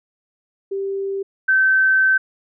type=tone pair in turn; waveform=sine; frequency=392 / 1542 Hz; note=G4 / G6; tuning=0 / -29 cents; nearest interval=2 octaves; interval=2371 cents; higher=second; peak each=-21 / -12 dBFS; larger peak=second; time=0.71-1.23 / 1.48-2.18 s; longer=second; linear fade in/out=10 ms; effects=none